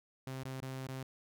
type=tone with dropouts; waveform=sawtooth; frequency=131.7 Hz; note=C3; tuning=12 cents sharp; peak=-36 dBFS; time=0.27-1.03 s; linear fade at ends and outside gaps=2 ms; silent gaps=0.434-0.452 / 0.603-0.623 / 0.872-0.887 s; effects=none